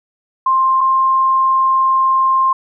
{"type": "tone pair in turn", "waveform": "sine", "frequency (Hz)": [1053, 1056.7], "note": ["C6", "C6"], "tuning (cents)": [11, 17], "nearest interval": "unison", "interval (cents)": 6, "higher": "second", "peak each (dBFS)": -10, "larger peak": "neither", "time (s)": [[0.46, 0.81], [0.81, 2.53]], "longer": "second", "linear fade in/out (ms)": 5, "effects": []}